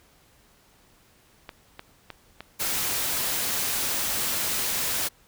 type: clicks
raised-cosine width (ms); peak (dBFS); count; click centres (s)
0.3; -21; 7; 1.492 / 1.794 / 2.103 / 2.406 / 2.649 / 2.756 / 2.912
type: noise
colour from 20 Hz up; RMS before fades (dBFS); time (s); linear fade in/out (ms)
white; -27; 2.59-5.09; 20
effects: pink hiss -59 dBFS RMS until 5.27 s